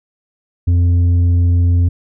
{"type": "tone with tanh clipping", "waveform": "sine", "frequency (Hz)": 87.31, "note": "F2", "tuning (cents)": 0, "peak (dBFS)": -10, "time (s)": [0.67, 1.89], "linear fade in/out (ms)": 10, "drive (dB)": 5, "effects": []}